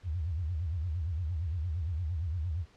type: tone with vibrato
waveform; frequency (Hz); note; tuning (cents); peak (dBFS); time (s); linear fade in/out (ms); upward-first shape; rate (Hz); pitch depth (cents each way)
sine; 83.1; E2; +15; -30; 0.03-2.66; 50; sine; 8.7; 200
effects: pink hiss -62 dBFS RMS until 2.76 s + low-pass 5000 Hz 12 dB/octave